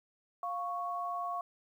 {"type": "tone pair together", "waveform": "sine", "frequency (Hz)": [702.1, 1108.7], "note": ["F5", "C#6"], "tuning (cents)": [9, 0], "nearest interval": "minor sixth", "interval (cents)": 791, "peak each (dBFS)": [-37, -36], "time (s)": [0.43, 1.41], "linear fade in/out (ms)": 2, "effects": ["11-bit"]}